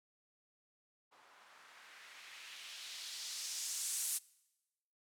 violet noise with low-pass filter sweep, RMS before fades -45 dBFS, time 1.11-4.19 s, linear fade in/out 20 ms, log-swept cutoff 890 to 9900 Hz, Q 1.4, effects noise-tail reverb RT60 1.0 s tail -23 dB re dry

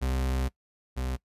40% pulse tone pair in turn, 65 / 64.14 Hz, C2 / C2, -11 / -34 cents, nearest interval unison, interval 23 cents, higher first, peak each -25 / -28 dBFS, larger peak first, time 0.01-0.49 / 0.96-1.17 s, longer first, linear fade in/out 20 ms, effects noise-tail reverb RT60 0.1 s tail -21 dB re dry + resampled to 32000 Hz

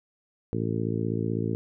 harmonic tone, 55.9 Hz, A1, 28 cents sharp, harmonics 2 / 3 / 4 / 5 / 6 / 7 / 8, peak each -30 / -32 / -33 / -34 / -35 / -35 / -36 dBFS, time 0.53-1.55 s, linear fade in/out 0 ms, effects none

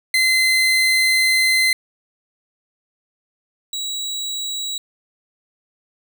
30% pulse tone pair in turn, 2060 / 3889 Hz, C7 / B7, -28 / -27 cents, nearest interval major seventh, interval 1101 cents, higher second, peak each -11 / -21 dBFS, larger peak first, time 0.14-1.73 / 3.73-4.78 s, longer first, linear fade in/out 2 ms, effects none

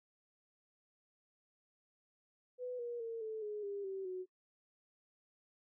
sine tone with pitch steps, 498 / 477.2 / 457.2 / 438.1 / 419.7 / 402.2 / 385.3 / 369.2 Hz, B4 / A#4 / A#4 / A4 / G#4 / G4 / G4 / F#4, +14 / +41 / -34 / -7 / +18 / +44 / -30 / -4 cents, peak -39 dBFS, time 2.58-4.26 s, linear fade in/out 50 ms, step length 210 ms, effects noise-tail reverb RT60 0.1 s tail -25 dB re dry

